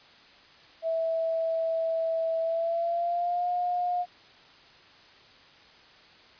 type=tone with pitch glide; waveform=sine; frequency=654 to 713.2 Hz; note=E5 to F5; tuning=-14 to +36 cents; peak=-25 dBFS; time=0.82-4.06 s; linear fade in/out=50 ms; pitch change=+150 cents; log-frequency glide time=2.4-3.48 s; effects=white hiss -54 dBFS RMS until 6.39 s + resampled to 11025 Hz